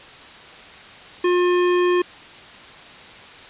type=tone; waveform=square; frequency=356.5 Hz; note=F4; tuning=36 cents sharp; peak=-16 dBFS; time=1.24-2.02 s; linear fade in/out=5 ms; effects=white hiss -41 dBFS RMS until 3.49 s + resampled to 8000 Hz